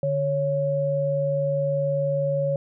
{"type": "tone pair together", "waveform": "sine", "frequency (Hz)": [146.84, 554.4], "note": ["D3", "C#5"], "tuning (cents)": [0, 0], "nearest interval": "octave + major seventh", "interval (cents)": 2300, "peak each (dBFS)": [-26, -22], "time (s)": [0.03, 2.56], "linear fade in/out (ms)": 2, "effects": []}